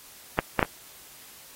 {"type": "clicks", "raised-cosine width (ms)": 0.5, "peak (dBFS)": -5, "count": 3, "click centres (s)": [0.389, 0.593, 0.628], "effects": ["white hiss -49 dBFS RMS until 1.55 s", "AAC 48 kbps"]}